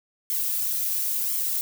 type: noise with flanger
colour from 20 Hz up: violet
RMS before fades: -26 dBFS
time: 0.3-1.61 s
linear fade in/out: 0 ms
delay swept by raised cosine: 0.92 to 4.52 ms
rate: 0.96 Hz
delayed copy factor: +0.65
effects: none